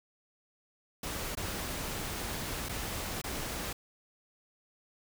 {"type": "noise with dropouts", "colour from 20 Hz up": "pink", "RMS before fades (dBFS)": -37, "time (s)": [1.03, 3.73], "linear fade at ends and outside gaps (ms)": 5, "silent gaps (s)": [[1.352, 1.371], [2.688, 2.692], [3.217, 3.239]], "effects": []}